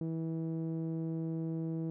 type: tone with low-pass filter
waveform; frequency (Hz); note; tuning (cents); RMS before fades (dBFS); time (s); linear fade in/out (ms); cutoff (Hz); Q
sawtooth; 162.5; E3; -24; -36; 0.01-1.9; 0; 370; 1.6
effects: none